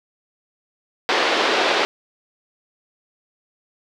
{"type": "band-pass noise", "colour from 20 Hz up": "pink", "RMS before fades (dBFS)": -19, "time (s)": [1.09, 1.85], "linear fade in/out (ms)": 0, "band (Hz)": [350, 4500], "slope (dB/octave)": 24, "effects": []}